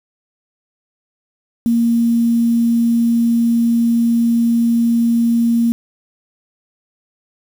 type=tone with quantisation; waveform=sine; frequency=233.1 Hz; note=A#3; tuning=in tune; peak=-11 dBFS; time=1.66-5.72 s; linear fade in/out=0 ms; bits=6; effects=none